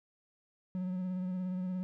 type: tone with vibrato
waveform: triangle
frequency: 183.6 Hz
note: F#3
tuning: 13 cents flat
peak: -31 dBFS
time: 0.75-1.83 s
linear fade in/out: 0 ms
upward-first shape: sine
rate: 17 Hz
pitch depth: 27 cents each way
effects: none